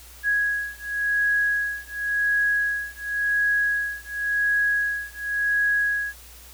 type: beating tone pair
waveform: sine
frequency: 1661.2 / 1662.12 Hz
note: G#6 / G#6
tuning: 0 / +1 cents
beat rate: 0.92 Hz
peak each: -24 dBFS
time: 0.23-6.14 s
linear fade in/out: 50 ms
effects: added 60 Hz sine -47 dBFS peak until 6.53 s + white hiss -47 dBFS RMS until 6.53 s